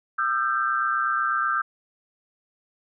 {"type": "tone cluster", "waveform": "sine", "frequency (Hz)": [1214, 1342, 1567], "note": ["D#6", "E6", "G6"], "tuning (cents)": [-43, 31, -1], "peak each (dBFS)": [-26, -25, -26], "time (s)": [0.18, 1.62], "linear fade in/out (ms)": 10, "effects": []}